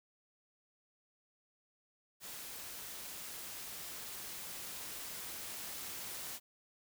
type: noise with level ramp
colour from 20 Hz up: white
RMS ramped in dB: -47 to -44 dBFS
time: 2.2-6.4 s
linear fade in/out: 50 ms
effects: none